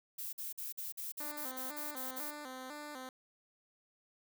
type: noise bursts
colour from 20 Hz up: violet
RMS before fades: -42 dBFS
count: 11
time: 0.18-2.31 s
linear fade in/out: 10 ms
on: 150 ms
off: 48 ms
type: tone with vibrato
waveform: 10% pulse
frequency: 276.8 Hz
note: C#4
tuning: 2 cents flat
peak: -36 dBFS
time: 1.2-3.09 s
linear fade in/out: 2 ms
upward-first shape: square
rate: 2 Hz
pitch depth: 120 cents each way
effects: none